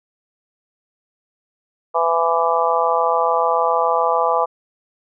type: harmonic tone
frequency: 166.9 Hz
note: E3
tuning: 22 cents sharp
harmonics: 3 / 4 / 5 / 6 / 7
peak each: -21 / -21 / -21 / -21 / -21 dBFS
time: 1.94-4.46 s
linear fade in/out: 20 ms
effects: none